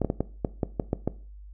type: clicks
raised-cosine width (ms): 2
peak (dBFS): -11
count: 9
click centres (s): 0.017 / 0.047 / 0.101 / 0.206 / 0.448 / 0.632 / 0.798 / 0.931 / 1.076
effects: noise-tail reverb RT60 0.4 s tail -18 dB re dry + added 50 Hz sine -42 dBFS peak until 1.53 s